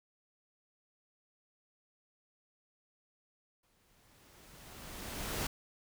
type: noise with exponential growth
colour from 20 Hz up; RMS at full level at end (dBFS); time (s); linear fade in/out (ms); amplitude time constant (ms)
pink; -35; 3.63-5.47; 5; 400
effects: none